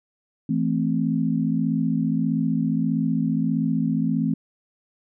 sine chord, A minor, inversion second, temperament equal, 164.81 / 220 / 261.6 Hz, E3 / A3 / C4, 0 / 0 / 0 cents, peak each -24 dBFS, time 0.49-4.34 s, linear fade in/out 5 ms, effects none

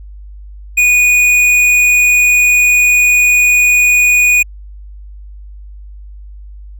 sine tone with hard clipping, 2465 Hz, D#7, 17 cents flat, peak -8 dBFS, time 0.77-4.43 s, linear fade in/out 10 ms, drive 10 dB, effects added 50 Hz sine -29 dBFS peak until 6.79 s

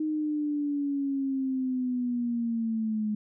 sine linear sweep, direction down, 311.1 to 210.5 Hz, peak -26 dBFS, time 0-3.15 s, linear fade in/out 5 ms, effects none

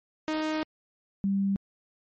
sawtooth / sine tone pair in turn, 311.1 / 196.77 Hz, D#4 / G3, 0 / +7 cents, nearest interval minor sixth, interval 793 cents, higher first, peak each -23 dBFS, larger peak neither, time 0.28-0.63 / 1.24-1.56 s, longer first, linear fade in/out 0 ms, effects low-pass 5000 Hz 12 dB/octave + MP3 32 kbps

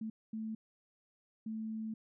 sine tone bursts at uneven times, 220 Hz, A3, in tune, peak -37 dBFS, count 3, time 0.01-0.1 / 0.33-0.55 / 1.46-1.94 s, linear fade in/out 5 ms, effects none

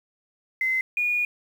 sine tone pair in turn, 2057 / 2446 Hz, C7 / D#7, -30 / -30 cents, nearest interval minor third, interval 300 cents, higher second, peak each -21 dBFS, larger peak neither, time 0.61-0.81 / 0.97-1.25 s, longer second, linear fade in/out 2 ms, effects 8-bit

